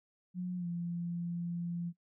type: tone with pitch glide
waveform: sine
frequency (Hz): 180.2 to 172.16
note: F#3 to F3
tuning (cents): -45 to -25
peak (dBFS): -34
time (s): 0.34-1.93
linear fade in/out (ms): 50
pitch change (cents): -80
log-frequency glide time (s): 0.57-0.67
effects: noise-tail reverb RT60 0.1 s tail -21 dB re dry